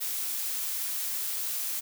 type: noise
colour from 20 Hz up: blue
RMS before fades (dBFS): -32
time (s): 0-1.81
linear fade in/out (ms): 20
effects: none